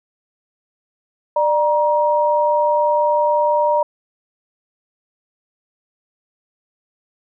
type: tone pair together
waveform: sine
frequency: 596 / 946.1 Hz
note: D5 / A#5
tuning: +25 / +25 cents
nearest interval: minor sixth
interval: 800 cents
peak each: -16 dBFS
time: 1.36-3.83 s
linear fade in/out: 5 ms
effects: none